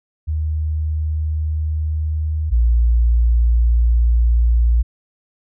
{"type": "tone pair in turn", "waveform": "sine", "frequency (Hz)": [77.4, 58.4], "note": ["D#2", "A#1"], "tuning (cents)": [-9, 4], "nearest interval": "perfect fourth", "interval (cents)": 487, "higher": "first", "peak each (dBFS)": [-17, -10], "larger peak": "second", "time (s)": [[0.27, 2.51], [2.51, 4.83]], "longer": "second", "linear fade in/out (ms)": 20, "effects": ["tanh soft clip ceiling -6 dBFS"]}